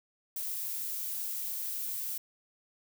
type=noise; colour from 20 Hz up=violet; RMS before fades=-36 dBFS; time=0.36-2.18 s; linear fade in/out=5 ms; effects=none